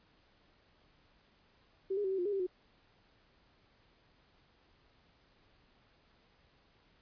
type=tone with pitch steps; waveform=sine; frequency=385.1 / 411.9 / 380.9 / 384.6 / 354.3 / 410.7 / 390.7 / 364.1 Hz; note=G4 / G#4 / G4 / G4 / F4 / G#4 / G4 / F#4; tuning=-31 / -14 / -50 / -33 / +25 / -19 / -6 / -28 cents; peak=-31 dBFS; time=1.9-2.468 s; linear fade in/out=10 ms; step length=71 ms; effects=pink hiss -68 dBFS RMS until 7.01 s + resampled to 11025 Hz